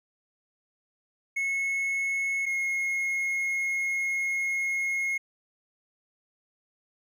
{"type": "tone pair in turn", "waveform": "triangle", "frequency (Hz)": [2187, 2159], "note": ["C#7", "C#7"], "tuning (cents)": [-24, -46], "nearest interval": "unison", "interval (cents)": 22, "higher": "first", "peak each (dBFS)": -24, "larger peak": "neither", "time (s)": [[1.36, 2.46], [2.46, 5.18]], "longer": "second", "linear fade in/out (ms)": 10, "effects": []}